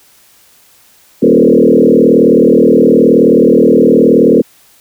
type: tone with frequency modulation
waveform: sine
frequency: 353.9 Hz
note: F4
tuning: 23 cents sharp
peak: -3 dBFS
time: 1.22-4.42 s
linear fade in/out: 10 ms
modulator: 39 Hz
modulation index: 3.8
effects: white hiss -46 dBFS RMS until 4.8 s